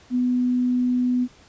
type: tone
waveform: sine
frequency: 248.7 Hz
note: B3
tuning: 12 cents sharp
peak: -18 dBFS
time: 0.1-1.28 s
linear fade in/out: 50 ms
effects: pink hiss -52 dBFS RMS until 1.48 s + resampled to 16000 Hz